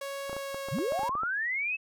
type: tone with pitch glide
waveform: sawtooth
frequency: 554.4 to 548.3 Hz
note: C#5 to C#5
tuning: 0 to -19 cents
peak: -31 dBFS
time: 0.01-1.09 s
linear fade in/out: 5 ms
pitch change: -19 cents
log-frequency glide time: 0.26-0.71 s
type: clicks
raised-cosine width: 1 ms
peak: -25 dBFS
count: 12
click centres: 0.296 / 0.33 / 0.366 / 0.545 / 0.686 / 0.786 / 0.922 / 0.993 / 1.033 / 1.093 / 1.153 / 1.234 s
type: linear sweep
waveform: sine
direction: up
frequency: 90.6 to 2637 Hz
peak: -28 dBFS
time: 0.71-1.77 s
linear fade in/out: 20 ms
effects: none